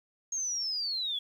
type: linear sweep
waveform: sine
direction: down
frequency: 6560 to 3322 Hz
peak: -30 dBFS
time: 0.32-1.19 s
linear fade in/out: 5 ms
effects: 10-bit